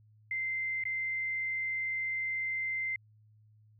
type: tone with dropouts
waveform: sine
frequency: 2081 Hz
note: C7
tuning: 10 cents flat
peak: -31 dBFS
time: 0.31-2.96 s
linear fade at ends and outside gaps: 2 ms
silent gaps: 0.838-0.853 s
effects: added 107 Hz sine -59 dBFS peak until 3.79 s